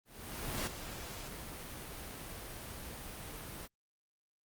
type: noise with ADSR envelope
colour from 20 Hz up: pink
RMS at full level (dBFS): -36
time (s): 0.05-3.68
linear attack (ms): 620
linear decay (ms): 4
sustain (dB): -9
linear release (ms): 34
effects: Opus 32 kbps